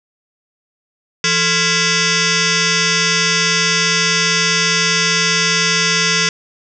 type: tone with frequency modulation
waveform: sine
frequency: 1661.2 Hz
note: G#6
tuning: in tune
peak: -12 dBFS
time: 1.24-6.29 s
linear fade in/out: 2 ms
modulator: 610 Hz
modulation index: 7.6
effects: none